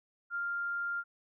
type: tone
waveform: sine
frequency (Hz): 1396.9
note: F6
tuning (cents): 0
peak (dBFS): -32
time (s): 0.3-1.04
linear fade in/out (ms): 50
effects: none